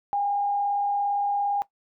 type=tone with frequency modulation; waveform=sine; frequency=810 Hz; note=G#5; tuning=43 cents flat; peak=-22 dBFS; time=0.13-1.62 s; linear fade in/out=0 ms; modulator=37.5 Hz; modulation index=0.28; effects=noise-tail reverb RT60 0.1 s tail -17 dB re dry